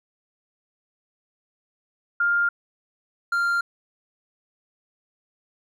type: tone pair in turn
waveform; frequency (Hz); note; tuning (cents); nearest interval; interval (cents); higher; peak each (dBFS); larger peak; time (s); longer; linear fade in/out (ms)
sine / triangle; 1403 / 1392.5; F6 / F6; +8 / -5; unison; 13; first; -18; neither; 2.2-2.49 / 3.32-3.61; neither; 5
effects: none